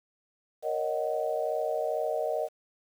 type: chord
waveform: sine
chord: D# minor seventh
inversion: second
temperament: just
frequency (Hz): 466.7 / 560 / 622.3 / 746.7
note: A#4 / C#5 / D#5 / F#5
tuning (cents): +2 / +18 / 0 / +16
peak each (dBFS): -33 / -35 / -30 / -35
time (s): 0.62-2.49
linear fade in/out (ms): 50
effects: 9-bit